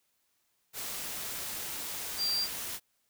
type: tone in noise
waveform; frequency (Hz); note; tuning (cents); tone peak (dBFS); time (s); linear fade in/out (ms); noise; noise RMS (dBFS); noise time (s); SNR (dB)
sine; 4726; D8; +10; -28; 2.17-2.48; 50; white; -38; 0.73-2.8; +7
effects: white hiss -75 dBFS RMS until 3.09 s